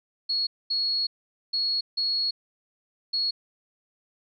sine tone bursts at uneven times, 4334 Hz, C#8, 40 cents flat, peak -23 dBFS, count 5, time 0.29-0.47 / 0.7-1.07 / 1.53-1.81 / 1.97-2.31 / 3.13-3.31 s, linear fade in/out 10 ms, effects none

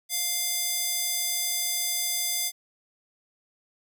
square tone with high-pass filter, 698.5 Hz, F5, in tune, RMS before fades -28 dBFS, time 0.09-2.52 s, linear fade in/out 50 ms, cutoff 5100 Hz, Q 0.63, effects none

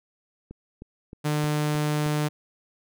click train, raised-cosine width 3 ms, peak -27 dBFS, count 6, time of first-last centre 0.51-2.063 s, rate 3.22 Hz
sawtooth tone, 150 Hz, D3, 37 cents sharp, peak -19 dBFS, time 1.24-2.29 s, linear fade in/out 20 ms
effects none

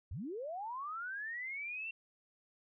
sine linear sweep, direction up, 60.5 to 2730 Hz, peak -39 dBFS, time 0.11-1.91 s, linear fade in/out 5 ms, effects none

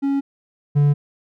triangle tone pair in turn, 277.2 / 144.78 Hz, C#4 / D3, 0 / -24 cents, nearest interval major seventh, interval 1124 cents, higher first, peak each -15 / -10 dBFS, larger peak second, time 0.02-0.21 / 0.75-0.94 s, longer neither, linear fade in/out 20 ms, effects none

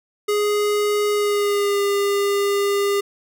square tone with pitch glide, 415.3 to 402.5 Hz, G#4 to G4, 0 to +46 cents, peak -18 dBFS, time 0.28-3.01 s, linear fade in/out 10 ms, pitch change -54 cents, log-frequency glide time 1.12-1.82 s, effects none

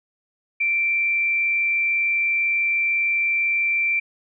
sine tone with frequency modulation, 2349 Hz, D7, in tune, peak -18 dBFS, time 0.6-4 s, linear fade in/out 10 ms, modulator 102 Hz, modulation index 0.29, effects none

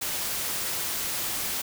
white noise, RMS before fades -30 dBFS, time 0.01-1.62 s, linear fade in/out 10 ms, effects none

